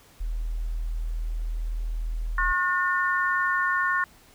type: tone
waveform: sine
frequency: 40.26 Hz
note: E1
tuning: 40 cents flat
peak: -26 dBFS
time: 0.2-2.53 s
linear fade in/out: 10 ms
type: harmonic tone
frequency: 361.1 Hz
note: F#4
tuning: 42 cents flat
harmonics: 3 / 4 / 5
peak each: -26 / -26 / -26 dBFS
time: 2.38-4.04 s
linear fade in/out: 2 ms
effects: pink hiss -55 dBFS RMS until 4.34 s